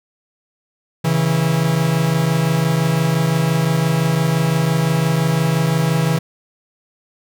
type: tone pair together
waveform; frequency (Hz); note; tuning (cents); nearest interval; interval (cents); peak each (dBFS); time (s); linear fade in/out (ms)
45% pulse; 137.1 / 162.93; C#3 / E3; -19 / -20; minor third; 299; -19 / -16; 1.04-6.19; 10
effects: none